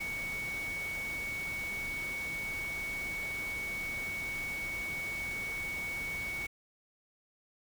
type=tone in noise; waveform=sine; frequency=2230 Hz; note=C#7; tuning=10 cents sharp; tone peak=-35 dBFS; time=0-6.47 s; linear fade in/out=10 ms; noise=pink; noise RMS=-45 dBFS; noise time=0-6.47 s; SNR=+7 dB; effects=none